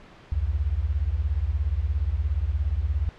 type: beating tone pair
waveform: sine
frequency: 63.9 / 80.9 Hz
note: C2 / E2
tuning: -40 / -32 cents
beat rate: 17 Hz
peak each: -25 dBFS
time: 0.32-3.09 s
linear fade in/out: 0 ms
effects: pink hiss -49 dBFS RMS until 3.18 s + low-pass 3000 Hz 12 dB/octave